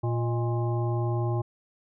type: harmonic tone with a mistuned harmonic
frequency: 117.4 Hz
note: A#2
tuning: 13 cents sharp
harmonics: 1 / 3 / 5 / 7 / 9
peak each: -25 / -32 / -38 / -37 / -41 dBFS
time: 0.03-1.42 s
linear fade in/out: 10 ms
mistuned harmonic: 5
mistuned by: +88 cents
effects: none